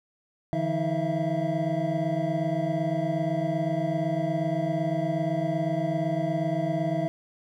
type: tone cluster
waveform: triangle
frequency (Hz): 150.7 / 168.2 / 319.8 / 651 / 679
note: D3 / E3 / D#4 / E5 / F5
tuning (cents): +45 / +35 / +48 / -22 / -49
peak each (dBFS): -29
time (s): 0.53-7.08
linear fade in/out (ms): 0
effects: none